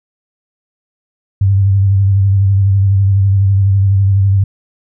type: tone with vibrato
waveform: sine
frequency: 98 Hz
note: G2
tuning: in tune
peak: -7 dBFS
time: 1.41-4.44 s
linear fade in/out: 5 ms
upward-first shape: sine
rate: 12 Hz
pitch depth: 40 cents each way
effects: none